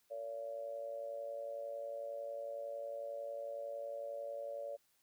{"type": "tone with amplitude modulation", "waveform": "sine", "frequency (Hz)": 570, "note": "C#5", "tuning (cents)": 48, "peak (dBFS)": -37, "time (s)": [0.1, 4.77], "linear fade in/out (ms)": 20, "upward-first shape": "sine", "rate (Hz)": 111, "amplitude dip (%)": 75, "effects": ["white hiss -75 dBFS RMS until 5.02 s"]}